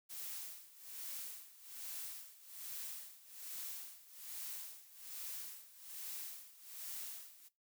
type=noise with tremolo; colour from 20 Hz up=blue; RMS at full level=-45 dBFS; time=0.09-7.49 s; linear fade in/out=20 ms; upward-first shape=sine; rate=1.2 Hz; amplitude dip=85%; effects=noise-tail reverb RT60 0.2 s tail -18 dB re dry